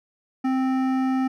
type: tone with hard clipping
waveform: sine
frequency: 261.6 Hz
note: C4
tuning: in tune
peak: -22 dBFS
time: 0.44-1.28 s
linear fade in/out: 10 ms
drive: 13 dB
effects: none